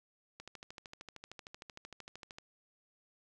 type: click train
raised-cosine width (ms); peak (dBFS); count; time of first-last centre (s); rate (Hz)
0.2; -30; 27; 0.4-2.385; 13.1
effects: none